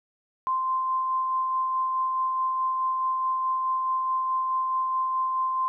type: tone with tremolo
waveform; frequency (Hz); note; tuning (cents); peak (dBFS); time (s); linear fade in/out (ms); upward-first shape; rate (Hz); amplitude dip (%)
sine; 1042; C6; -7; -22; 0.47-5.68; 0; sine; 4.7; 25
effects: none